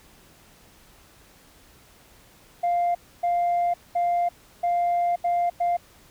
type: tone bursts at uneven times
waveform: sine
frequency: 698.5 Hz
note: F5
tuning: in tune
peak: -18 dBFS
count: 6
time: 2.63-2.95 / 3.23-3.74 / 3.95-4.29 / 4.63-5.16 / 5.24-5.5 / 5.6-5.77 s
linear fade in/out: 10 ms
effects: tanh soft clip ceiling -18 dBFS + pink hiss -54 dBFS RMS until 6.1 s